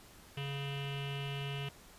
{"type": "tone with low-pass filter", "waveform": "square", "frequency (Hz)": 140, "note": "C#3", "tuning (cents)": 18, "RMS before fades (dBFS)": -39, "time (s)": [0.37, 1.69], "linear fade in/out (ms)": 5, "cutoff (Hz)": 2900, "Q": 7.6, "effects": ["pink hiss -57 dBFS RMS until 1.98 s", "resampled to 32000 Hz"]}